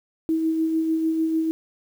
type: tone with tremolo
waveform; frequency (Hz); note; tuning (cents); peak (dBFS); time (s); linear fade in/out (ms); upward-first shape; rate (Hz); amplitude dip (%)
sine; 321.6; E4; -43; -18; 0.29-1.51; 0; sine; 6.7; 35
effects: 8-bit